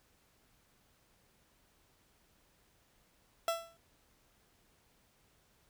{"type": "tone with exponential decay", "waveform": "30% pulse", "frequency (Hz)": 668, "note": "E5", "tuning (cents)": 23, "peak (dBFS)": -25, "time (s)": [3.48, 3.77], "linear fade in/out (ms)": 1, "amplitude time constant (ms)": 62, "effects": ["pink hiss -70 dBFS RMS until 5.69 s"]}